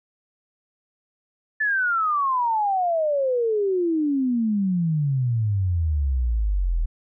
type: exponential sweep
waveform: sine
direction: down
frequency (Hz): 1760 to 38.78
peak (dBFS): -19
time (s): 1.6-6.86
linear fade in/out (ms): 10
effects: none